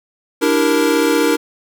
square chord, E half-diminished seventh, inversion third, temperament equal, 293.7 / 329.6 / 392 / 466.2 Hz, D4 / E4 / G4 / Bb4, 0 / 0 / 0 / 0 cents, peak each -18 / -19 / -23 / -17 dBFS, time 0.41-1.37 s, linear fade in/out 20 ms, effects none

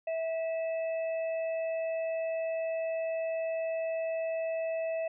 harmonic tone, 652 Hz, E5, 19 cents flat, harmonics 1 / 3 / 4, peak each -30 / -50 / -45 dBFS, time 0.07-5.08 s, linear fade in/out 5 ms, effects none

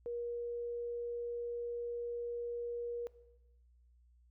sine tone, 476 Hz, A#4, 36 cents sharp, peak -37 dBFS, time 0.06-3.07 s, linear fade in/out 0 ms, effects noise-tail reverb RT60 1.0 s tail -18 dB re dry + added 60 Hz sine -63 dBFS peak until 4.3 s

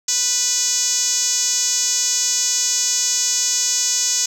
5% pulse tone with band-pass filter, 493.9 Hz, B4, in tune, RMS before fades -19 dBFS, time 0.08-4.26 s, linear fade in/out 5 ms, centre 6700 Hz, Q 4.6, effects none

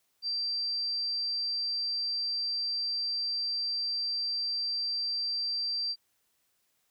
sine tone, 4700 Hz, D8, 1 cent sharp, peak -29 dBFS, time 0.22-5.96 s, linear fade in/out 50 ms, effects white hiss -74 dBFS RMS until 6.9 s

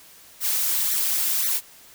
blue noise with flanger, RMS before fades -23 dBFS, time 0.4-1.61 s, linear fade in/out 50 ms, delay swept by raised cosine 0.5 to 4.9 ms, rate 1.9 Hz, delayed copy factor +0.65, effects white hiss -49 dBFS RMS until 1.94 s

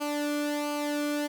sawtooth tone with flanger, 293.7 Hz, D4, in tune, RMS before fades -30 dBFS, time 0-1.28 s, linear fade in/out 20 ms, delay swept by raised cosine 0.54 to 1.08 ms, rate 1.4 Hz, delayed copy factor -0.65, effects none

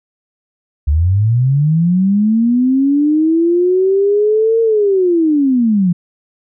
sine linear two-way sweep, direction up then down, 68.9 to 458.9 to 168.9 Hz, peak -9 dBFS, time 0.87-5.93 s, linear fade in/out 10 ms, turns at 4.61 s, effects none

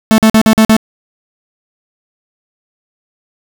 45% pulse tone bursts, 220 Hz, A3, in tune, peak -4 dBFS, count 6, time 0.11-0.766 s, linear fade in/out 0 ms, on 71 ms, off 46 ms, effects none

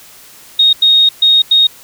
sine tone bursts at uneven times, 3729 Hz, A#7, in tune, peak -5 dBFS, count 4, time 0.59-0.73 / 0.82-1.09 / 1.22-1.42 / 1.51-1.67 s, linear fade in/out 5 ms, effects white hiss -39 dBFS RMS until 1.83 s

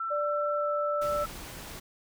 sine tone with pitch glide, 1338 to 1323.4 Hz, E6 to E6, +25 to +6 cents, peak -30 dBFS, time 0-1.26 s, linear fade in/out 5 ms, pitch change -19 cents, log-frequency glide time 0.56-0.69 s
sine tone, 588 Hz, D5, 2 cents sharp, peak -28 dBFS, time 0.1-1.25 s, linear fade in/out 20 ms
pink noise, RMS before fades -42 dBFS, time 1.01-1.8 s, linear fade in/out 10 ms
effects none

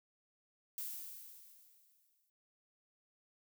violet noise with exponential decay, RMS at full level -41 dBFS, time 0.78-2.3 s, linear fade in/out 1 ms, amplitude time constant 330 ms, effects none

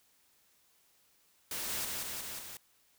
white noise with echo, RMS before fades -38 dBFS, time 1.51-1.85 s, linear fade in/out 2 ms, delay 180 ms, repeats 4, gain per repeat -2 dB, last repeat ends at 2.57 s, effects white hiss -69 dBFS RMS until 2.98 s

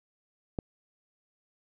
click, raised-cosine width 2 ms, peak -18 dBFS, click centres 0.588 s, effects none

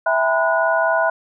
sine tone cluster, 656 / 794 / 919 / 1003 / 1459 Hz, E5 / G5 / A#5 / B5 / F#6, -9 / +22 / -25 / +26 / -25 cents, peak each -18 / -25 / -27 / -22 / -20 dBFS, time 0.06-1.1 s, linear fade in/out 5 ms, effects none

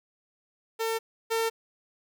sawtooth tone pair in turn, 449.9 / 452.5 Hz, A4 / A4, +39 / +48 cents, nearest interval unison, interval 9 cents, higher second, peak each -23 / -21 dBFS, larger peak second, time 0.79-0.99 / 1.3-1.5 s, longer neither, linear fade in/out 20 ms, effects none

